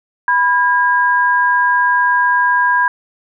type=tone pair together; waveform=sine; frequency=987.8 / 1623.6 Hz; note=B5 / G#6; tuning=0 / -40 cents; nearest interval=major sixth; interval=860 cents; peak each=-13 dBFS; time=0.28-2.88 s; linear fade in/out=2 ms; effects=none